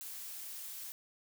blue noise, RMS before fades -45 dBFS, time 0.01-0.92 s, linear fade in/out 0 ms, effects none

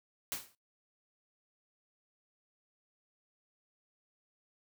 white noise with exponential decay, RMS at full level -34 dBFS, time 0.32-0.55 s, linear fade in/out 0 ms, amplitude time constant 49 ms, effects noise-tail reverb RT60 0.2 s tail -22 dB re dry

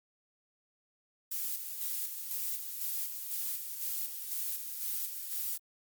violet noise with tremolo, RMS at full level -35 dBFS, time 1.31-5.58 s, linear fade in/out 10 ms, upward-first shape square, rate 2 Hz, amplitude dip 45%, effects Opus 48 kbps

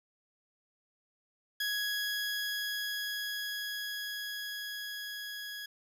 20% pulse tone with level ramp, 1667 Hz, G#6, 6 cents sharp, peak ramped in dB -26 to -35 dBFS, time 1.6-5.66 s, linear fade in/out 5 ms, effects none

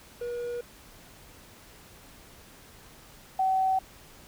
triangle / sine tone pair in turn, 480.8 / 759.7 Hz, B4 / F#5, -46 / +46 cents, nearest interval minor sixth, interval 792 cents, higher second, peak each -29 / -22 dBFS, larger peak second, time 0.21-0.61 / 3.39-3.79 s, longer neither, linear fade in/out 5 ms, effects pink hiss -52 dBFS RMS until 4.27 s

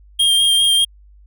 square tone with vibrato, 3210 Hz, G7, 40 cents sharp, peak -12 dBFS, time 0.19-0.85 s, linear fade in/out 10 ms, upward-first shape sine, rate 5 Hz, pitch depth 18 cents each way, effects added 50 Hz sine -43 dBFS peak until 1.26 s

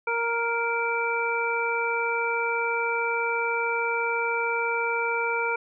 harmonic tone, 466.2 Hz, A#4, in tune, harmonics 1 / 2 / 3 / 5, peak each -29 / -29 / -29 / -29 dBFS, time 0.07-5.56 s, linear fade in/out 5 ms, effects none

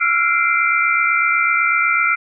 sine tone cluster, 1341 / 1409 / 2079 / 2349 Hz, E6 / F6 / C7 / D7, +29 / +15 / -12 / 0 cents, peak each -19 dBFS, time 0-2.16 s, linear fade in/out 20 ms, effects none

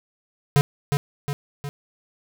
square tone with echo, 143.1 Hz, D3, 45 cents flat, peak -14 dBFS, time 0.56-0.61 s, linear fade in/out 0 ms, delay 360 ms, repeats 3, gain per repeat -5 dB, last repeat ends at 1.69 s, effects none

